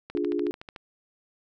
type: click train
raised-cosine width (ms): 0.3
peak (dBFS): -24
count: 10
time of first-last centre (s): 0.1-0.762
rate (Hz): 13.6
type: chord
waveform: sine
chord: D diminished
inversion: none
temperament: equal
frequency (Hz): 293.7 / 349.2 / 415.3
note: D4 / F4 / Ab4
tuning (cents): 0 / 0 / 0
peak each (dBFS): -29 / -28 / -30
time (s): 0.15-0.51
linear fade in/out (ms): 0
effects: none